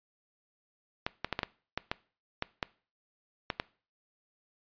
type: clicks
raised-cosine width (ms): 0.3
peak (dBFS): -14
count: 11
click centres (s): 1.065 / 1.246 / 1.327 / 1.391 / 1.432 / 1.776 / 1.915 / 2.424 / 2.628 / 3.502 / 3.599
effects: noise-tail reverb RT60 0.4 s tail -21 dB re dry + resampled to 11025 Hz